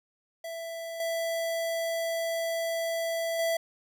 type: tone with level steps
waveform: square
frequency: 663 Hz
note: E5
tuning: 10 cents sharp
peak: -36 / -29 / -26 dBFS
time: 0.44-3.57 s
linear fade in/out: 5 ms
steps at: 1 / 3.39 s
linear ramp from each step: 2 ms
effects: none